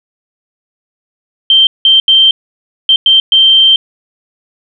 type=tone bursts at uneven times; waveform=sine; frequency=3136 Hz; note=G7; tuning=in tune; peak=-3 dBFS; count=6; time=1.5-1.67 / 1.85-2 / 2.08-2.31 / 2.89-2.96 / 3.06-3.2 / 3.32-3.76 s; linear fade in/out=2 ms; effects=none